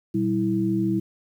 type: tone cluster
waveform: sine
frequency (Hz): 119.1 / 191.7 / 326.3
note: A#2 / G3 / E4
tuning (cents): +38 / -38 / -18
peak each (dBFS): -29 / -24 / -23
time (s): 0.14-1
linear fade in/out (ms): 10
effects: 9-bit